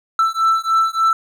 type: beating tone pair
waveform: triangle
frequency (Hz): 1326 / 1329.4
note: E6 / E6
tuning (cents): +10 / +14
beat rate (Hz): 3.4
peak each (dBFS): -15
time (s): 0.19-1.13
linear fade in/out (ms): 2
effects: none